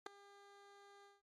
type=tone with ADSR envelope; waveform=15% pulse; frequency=401.7 Hz; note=G4; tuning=42 cents sharp; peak=-33 dBFS; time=0.06-1.22 s; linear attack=5 ms; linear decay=6 ms; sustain=-21 dB; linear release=180 ms; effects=low-pass 7000 Hz 12 dB/octave + MP3 96 kbps